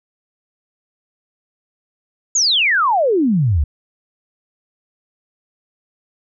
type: exponential sweep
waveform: sine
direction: down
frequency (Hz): 7040 to 65.41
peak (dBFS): -12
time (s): 2.35-3.64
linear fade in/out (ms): 5
effects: none